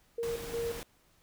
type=tone with tremolo; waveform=sine; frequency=466.2 Hz; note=A#4; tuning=in tune; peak=-31 dBFS; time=0.18-0.8 s; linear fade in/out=5 ms; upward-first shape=square; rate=2.8 Hz; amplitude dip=70%
type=noise; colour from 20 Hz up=pink; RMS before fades=-43 dBFS; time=0.23-0.83 s; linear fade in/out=0 ms
effects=pink hiss -67 dBFS RMS until 1.22 s